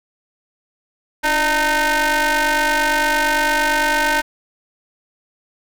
sawtooth ring-modulated tone, 311.1 Hz, D#4, in tune, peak -8 dBFS, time 1.23-4.22 s, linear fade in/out 20 ms, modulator 1220 Hz, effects none

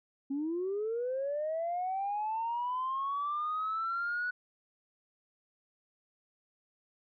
sine linear sweep, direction up, 268 to 1480 Hz, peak -30 dBFS, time 0.3-4.31 s, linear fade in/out 10 ms, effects tanh soft clip ceiling -27 dBFS

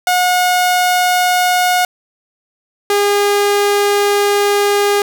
sawtooth tone pair in turn, 724 / 407.2 Hz, F#5 / G#4, -38 / -34 cents, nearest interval minor seventh, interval 996 cents, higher first, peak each -7 dBFS, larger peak neither, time 0.07-1.85 / 2.9-5.02 s, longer second, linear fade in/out 2 ms, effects none

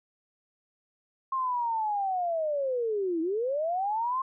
sine linear two-way sweep, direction down then up, 1072 to 315.4 to 1072 Hz, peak -26 dBFS, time 1.32-4.22 s, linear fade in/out 5 ms, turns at 3.21 s, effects none

